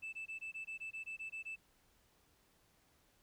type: tone bursts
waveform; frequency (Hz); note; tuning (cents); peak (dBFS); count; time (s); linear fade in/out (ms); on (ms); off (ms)
sine; 2637; E7; 0; -40; 12; 0.02-1.56; 20; 110; 20
effects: tanh soft clip ceiling -40 dBFS + pink hiss -72 dBFS RMS until 3.22 s